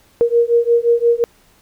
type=beating tone pair; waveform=sine; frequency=467.7 / 473.4 Hz; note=A#4 / A#4; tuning=+6 / +27 cents; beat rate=5.7 Hz; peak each=-14 dBFS; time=0.21-1.24 s; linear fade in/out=0 ms; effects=pink hiss -53 dBFS RMS until 1.61 s